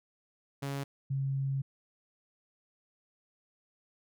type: tone pair in turn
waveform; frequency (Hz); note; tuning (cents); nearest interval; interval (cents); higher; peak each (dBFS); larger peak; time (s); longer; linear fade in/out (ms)
sawtooth / sine; 139.2 / 136.1; C#3 / C#3; +8 / -31; unison; 39; first; -30 / -29; second; 0.62-0.84 / 1.1-1.62; second; 10
effects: none